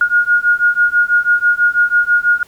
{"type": "beating tone pair", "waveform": "sine", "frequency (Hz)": [1430, 1436.1], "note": ["F6", "F6"], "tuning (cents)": [41, 48], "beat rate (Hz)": 6.1, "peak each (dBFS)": -13, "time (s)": [0.01, 2.43], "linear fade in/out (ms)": 2, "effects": ["pink hiss -47 dBFS RMS until 2.47 s"]}